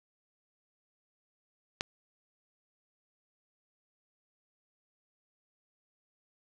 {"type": "click", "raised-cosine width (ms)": 0.2, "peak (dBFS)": -13, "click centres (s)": 1.809, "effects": []}